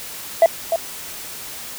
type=tone with echo; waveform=sine; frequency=664 Hz; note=E5; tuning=12 cents sharp; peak=-4 dBFS; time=0.42-0.46 s; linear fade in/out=2 ms; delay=300 ms; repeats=1; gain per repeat=-10 dB; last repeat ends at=0.76 s; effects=tanh soft clip ceiling -6 dBFS + white hiss -33 dBFS RMS until 1.78 s